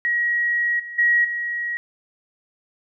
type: tone with level steps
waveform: sine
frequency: 1903 Hz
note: A#6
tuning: 35 cents sharp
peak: -18 / -31 / -14 / -23 dBFS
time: 0.05-1.77 s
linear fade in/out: 0 ms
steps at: 0.79 / 0.98 / 1.24 s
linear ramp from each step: 10 ms
effects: none